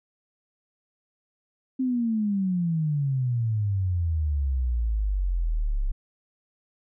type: exponential sweep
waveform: sine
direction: down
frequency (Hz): 264.2 to 32.7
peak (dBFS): -22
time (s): 1.79-5.92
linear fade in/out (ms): 10
effects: none